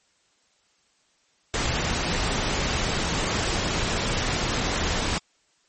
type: noise with dropouts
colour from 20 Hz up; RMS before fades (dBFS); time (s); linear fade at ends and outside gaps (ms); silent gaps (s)
pink; -25; 1.54-5.18; 0; 1.665-1.67
effects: white hiss -65 dBFS RMS until 5.68 s + MP3 32 kbps